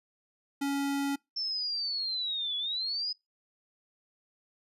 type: tone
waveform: square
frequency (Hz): 279.7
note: C#4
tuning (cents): +16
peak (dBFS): -29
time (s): 0.61-1.16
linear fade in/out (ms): 10
type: linear two-way sweep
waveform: sine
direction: down then up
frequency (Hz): 5370 to 3375 to 5050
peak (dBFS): -30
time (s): 1.36-3.13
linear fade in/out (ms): 10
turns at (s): 2.57
effects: noise-tail reverb RT60 0.2 s tail -25 dB re dry + resampled to 32000 Hz